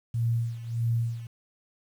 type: tone with tremolo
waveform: sine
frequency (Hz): 116.4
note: A#2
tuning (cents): -2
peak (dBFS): -22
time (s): 0.14-1.27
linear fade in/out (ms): 5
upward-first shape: sine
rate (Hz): 1.6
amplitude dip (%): 80
effects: 9-bit